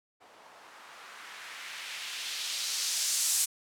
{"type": "noise with low-pass filter sweep", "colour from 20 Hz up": "violet", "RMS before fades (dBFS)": -35, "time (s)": [0.2, 3.46], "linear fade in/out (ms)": 20, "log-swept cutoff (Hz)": [660, 8300], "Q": 1.2, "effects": []}